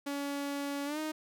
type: tone with pitch glide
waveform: sawtooth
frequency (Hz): 282.9 to 310.3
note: C#4 to D#4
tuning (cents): +35 to -5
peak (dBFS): -30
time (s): 0.06-1.12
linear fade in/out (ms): 10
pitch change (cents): +160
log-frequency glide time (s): 0.85-0.99
effects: none